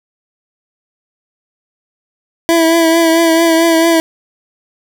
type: tone with vibrato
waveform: 25% pulse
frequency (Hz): 330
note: E4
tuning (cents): +2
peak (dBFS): -4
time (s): 2.49-4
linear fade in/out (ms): 0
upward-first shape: triangle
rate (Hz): 4.5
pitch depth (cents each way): 38
effects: none